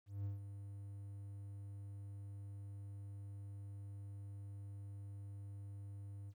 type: tone with ADSR envelope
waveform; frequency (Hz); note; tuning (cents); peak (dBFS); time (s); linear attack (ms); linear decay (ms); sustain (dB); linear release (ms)
triangle; 100; G2; +35; -36; 0.06-6.34; 190; 140; -9; 53
effects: 13-bit